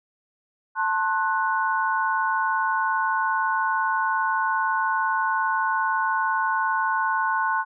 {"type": "chord", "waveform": "sine", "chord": "F# diminished", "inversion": "first", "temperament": "just", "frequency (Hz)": [888, 1065.6, 1480], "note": ["A5", "C6", "F#6"], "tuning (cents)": [16, 31, 0], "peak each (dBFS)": -25, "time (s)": [0.75, 7.65], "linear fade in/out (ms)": 50, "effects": []}